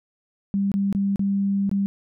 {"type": "tone with dropouts", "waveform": "sine", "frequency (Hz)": 198, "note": "G3", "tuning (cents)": 18, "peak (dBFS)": -19, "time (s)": [0.54, 1.86], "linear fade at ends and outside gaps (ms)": 0, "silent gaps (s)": [[0.717, 0.74], [0.927, 0.949], [1.159, 1.194], [1.694, 1.714]], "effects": []}